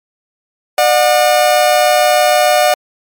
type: tone pair together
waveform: 40% pulse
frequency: 601.4 / 728 Hz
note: D5 / F#5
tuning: +41 / -28 cents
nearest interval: minor third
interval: 331 cents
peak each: -10 dBFS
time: 0.78-2.74 s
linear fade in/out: 2 ms
effects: MP3 96 kbps